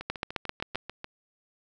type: two click trains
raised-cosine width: 0.3 ms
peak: -13 / -21 dBFS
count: 6 / 8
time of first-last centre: 0.1-0.756 / 0.01-1.044 s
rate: 7.62 / 6.77 Hz
effects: none

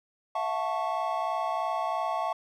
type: chord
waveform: triangle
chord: F# minor seventh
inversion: third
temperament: equal with one note detuned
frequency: 659.3 / 722.3 / 880 / 1108.7 Hz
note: E5 / F#5 / A5 / C#6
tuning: 0 / -42 / 0 / 0 cents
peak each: -31 dBFS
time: 0.35-2.33 s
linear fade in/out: 5 ms
effects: none

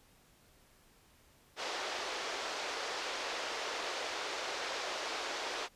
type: band-pass noise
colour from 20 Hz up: pink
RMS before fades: -39 dBFS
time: 1.56-5.69 s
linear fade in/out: 50 ms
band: 420 to 5900 Hz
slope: 24 dB/octave
effects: pink hiss -65 dBFS RMS until 5.75 s + resampled to 32000 Hz

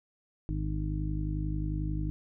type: harmonic tone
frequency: 51.2 Hz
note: G#1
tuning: 24 cents flat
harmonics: 1 / 2 / 3 / 4 / 5 / 6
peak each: -32 / -37 / -35 / -48 / -47 / -38 dBFS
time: 0.49-2.1 s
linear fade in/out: 0 ms
effects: none

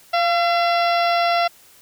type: harmonic tone with a mistuned harmonic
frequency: 679 Hz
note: F5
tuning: 49 cents flat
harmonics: 1 / 2 / 3 / 4 / 5 / 6 / 7 / 8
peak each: -17 / -23 / -27 / -29 / -31 / -33 / -34 / -35 dBFS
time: 0.13-1.48 s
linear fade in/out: 10 ms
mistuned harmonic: 1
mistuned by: +31 cents
effects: white hiss -50 dBFS RMS until 1.81 s

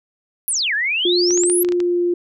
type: exponential two-way sweep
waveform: sine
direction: down then up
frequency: 11840 to 1621 to 11840 Hz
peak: -17 dBFS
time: 0.48-1.63 s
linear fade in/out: 0 ms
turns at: 0.74 s
type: tone with pitch glide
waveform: sine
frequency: 353.3 to 350.3 Hz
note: F4 to F4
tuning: +20 to +5 cents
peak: -15 dBFS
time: 1.05-2.14 s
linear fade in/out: 5 ms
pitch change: -15 cents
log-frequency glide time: 1.69-2.02 s
type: clicks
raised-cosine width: 0.2 ms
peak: -14 dBFS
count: 8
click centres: 1.307 / 1.375 / 1.436 / 1.499 / 1.648 / 1.688 / 1.722 / 1.803 s
effects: none

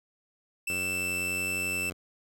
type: tone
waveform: 45% pulse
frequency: 2657 Hz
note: E7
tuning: 13 cents sharp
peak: -29 dBFS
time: 0.67-1.9 s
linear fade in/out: 5 ms
type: tone with vibrato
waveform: 10% pulse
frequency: 91 Hz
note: F#2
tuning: 28 cents flat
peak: -29 dBFS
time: 0.69-1.93 s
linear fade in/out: 10 ms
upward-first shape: triangle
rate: 1.5 Hz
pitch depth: 24 cents each way
effects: none

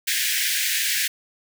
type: high-pass noise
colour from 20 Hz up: pink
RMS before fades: -23 dBFS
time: 0.07-1.08 s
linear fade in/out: 10 ms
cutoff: 1600 Hz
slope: 96 dB/octave
effects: none

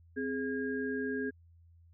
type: tone cluster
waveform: sine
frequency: 261.5 / 416.8 / 1628 Hz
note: C4 / G#4 / G#6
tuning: -1 / +6 / -35 cents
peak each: -35 / -36 / -39 dBFS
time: 0.16-1.31 s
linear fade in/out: 20 ms
effects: added 84 Hz sine -57 dBFS peak until 1.93 s

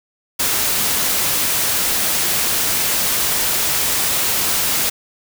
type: noise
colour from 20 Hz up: white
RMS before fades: -18 dBFS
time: 0.39-4.9 s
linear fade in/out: 10 ms
effects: none

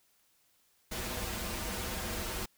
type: noise with comb filter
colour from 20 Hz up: pink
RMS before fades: -37 dBFS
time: 0.91-2.46 s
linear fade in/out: 10 ms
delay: 7.1 ms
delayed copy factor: -0.85
effects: white hiss -70 dBFS RMS until 2.57 s

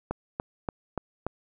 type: click train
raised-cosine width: 1 ms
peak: -15 dBFS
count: 5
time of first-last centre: 0.11-1.266 s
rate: 3.46 Hz
effects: none

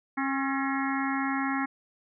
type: harmonic tone with a mistuned harmonic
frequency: 270.8 Hz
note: C#4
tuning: 40 cents flat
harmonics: 1 / 3 / 4 / 5 / 6 / 7 / 8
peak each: -29 / -34 / -35 / -36 / -37 / -37 / -38 dBFS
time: 0.17-1.66 s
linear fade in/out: 10 ms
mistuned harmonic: 6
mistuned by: +70 cents
effects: none

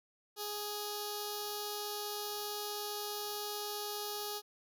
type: tone with notch filter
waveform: 5% pulse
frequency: 415.3 Hz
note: G#4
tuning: in tune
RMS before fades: -40 dBFS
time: 0.36-4.42 s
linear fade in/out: 50 ms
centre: 2100 Hz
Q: 0.57
effects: none

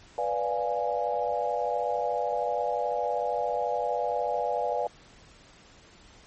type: chord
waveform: sine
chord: B diminished seventh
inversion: none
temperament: equal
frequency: 493.9 / 587.3 / 698.5 / 830.6 Hz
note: B4 / D5 / F5 / Ab5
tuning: 0 / 0 / 0 / 0 cents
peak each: -31 dBFS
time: 0.18-4.87 s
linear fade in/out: 2 ms
effects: pink hiss -54 dBFS RMS until 6.26 s + MP3 32 kbps

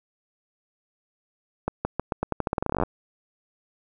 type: accelerating click train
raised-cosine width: 1 ms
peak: -10 dBFS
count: 21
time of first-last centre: 1.68-2.835 s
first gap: 170 ms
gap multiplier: 0.86
effects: none

